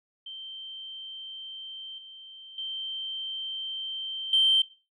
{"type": "tone with level steps", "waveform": "sine", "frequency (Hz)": 3126, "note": "G7", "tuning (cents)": -6, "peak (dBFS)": [-37, -43, -31, -17], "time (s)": [0.26, 4.62], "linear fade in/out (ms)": 5, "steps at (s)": [1.98, 2.58, 4.33], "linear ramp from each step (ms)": 2, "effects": ["noise-tail reverb RT60 0.3 s tail -18 dB re dry", "tanh soft clip ceiling -13 dBFS"]}